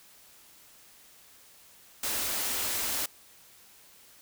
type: band-stop noise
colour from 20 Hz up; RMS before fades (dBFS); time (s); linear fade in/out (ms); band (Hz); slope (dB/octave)
white; -31; 2.03-3.06; 5; 120 to 190; 96
effects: white hiss -56 dBFS RMS until 4.21 s